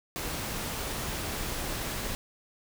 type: noise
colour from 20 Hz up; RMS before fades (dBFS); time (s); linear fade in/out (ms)
pink; -34; 0.16-2.15; 0
effects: none